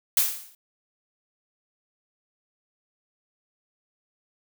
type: noise with exponential decay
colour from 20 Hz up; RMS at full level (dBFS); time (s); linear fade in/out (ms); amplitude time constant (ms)
blue; -17; 0.17-0.55; 2; 82
effects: none